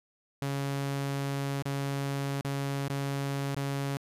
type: tone with dropouts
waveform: sawtooth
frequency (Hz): 139.1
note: C#3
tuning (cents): +6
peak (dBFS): -26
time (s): 0.42-3.97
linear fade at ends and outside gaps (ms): 0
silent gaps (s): 1.623-1.655 / 2.41-2.447 / 2.881-2.899 / 3.547-3.566
effects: resampled to 32000 Hz